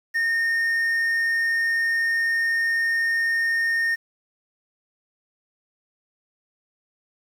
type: tone with quantisation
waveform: triangle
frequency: 1834 Hz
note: A#6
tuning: 29 cents flat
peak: -18 dBFS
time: 0.14-3.96 s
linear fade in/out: 20 ms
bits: 8
effects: none